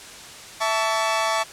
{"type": "chord", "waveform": "sawtooth", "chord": "A major", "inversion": "second", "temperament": "equal with one note detuned", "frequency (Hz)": [659.3, 880, 1130.7], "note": ["E5", "A5", "C#6"], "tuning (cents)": [0, 0, 34], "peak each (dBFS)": -21, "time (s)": [0.6, 1.44], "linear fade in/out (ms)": 20, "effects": ["white hiss -40 dBFS RMS until 1.52 s", "low-pass 8000 Hz 12 dB/octave"]}